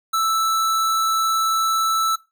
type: tone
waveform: square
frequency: 1318.5 Hz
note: E6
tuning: in tune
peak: -18 dBFS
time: 0.13-2.16 s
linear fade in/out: 10 ms
effects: noise-tail reverb RT60 0.2 s tail -17 dB re dry